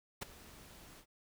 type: noise with ADSR envelope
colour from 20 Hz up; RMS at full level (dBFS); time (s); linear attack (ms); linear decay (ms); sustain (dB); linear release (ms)
pink; -38; 0.21-1.06; 14; 12; -18; 77
effects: none